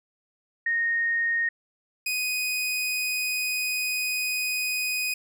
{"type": "tone pair in turn", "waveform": ["sine", "sawtooth"], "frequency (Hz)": [1855, 2495], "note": ["A#6", "D#7"], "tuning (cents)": [-9, 4], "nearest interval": "perfect fourth", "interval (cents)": 513, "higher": "second", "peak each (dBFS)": -22, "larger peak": "neither", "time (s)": [[0.66, 1.49], [2.06, 5.14]], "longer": "second", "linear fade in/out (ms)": 5, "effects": []}